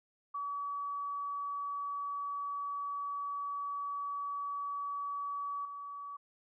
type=tone with level steps; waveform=sine; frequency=1140 Hz; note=C#6; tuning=48 cents sharp; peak=-35 / -41 dBFS; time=0.34-6.17 s; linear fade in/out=10 ms; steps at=5.65 s; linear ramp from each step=2 ms; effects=none